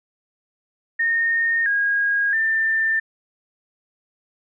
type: tone with pitch steps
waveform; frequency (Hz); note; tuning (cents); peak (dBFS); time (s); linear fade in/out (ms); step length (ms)
sine; 1837 / 1636 / 1788; A#6 / G#6 / A6; -26 / -26 / +27; -17; 0.99-3; 10; 670
effects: none